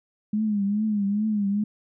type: tone with vibrato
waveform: sine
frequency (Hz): 207.7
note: G#3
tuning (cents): 0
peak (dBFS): -21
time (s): 0.33-1.64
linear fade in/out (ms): 5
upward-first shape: triangle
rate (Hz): 2.4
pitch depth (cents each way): 100
effects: none